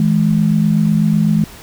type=tone pair together; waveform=sine; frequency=162.4 / 210.4 Hz; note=E3 / G#3; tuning=-26 / +23 cents; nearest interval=major third; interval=449 cents; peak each=-13 dBFS; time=0-1.44 s; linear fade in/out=2 ms; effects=pink hiss -37 dBFS RMS until 1.62 s